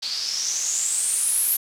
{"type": "noise with low-pass filter sweep", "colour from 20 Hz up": "blue", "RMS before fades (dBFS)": -24, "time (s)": [0.02, 1.57], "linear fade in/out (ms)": 10, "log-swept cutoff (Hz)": [4400, 12000], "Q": 7.7, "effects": []}